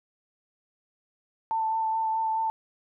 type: tone with vibrato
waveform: sine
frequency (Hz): 888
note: A5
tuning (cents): +16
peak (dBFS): -24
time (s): 1.51-2.5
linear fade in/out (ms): 0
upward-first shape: sine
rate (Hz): 4.7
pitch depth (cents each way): 15
effects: none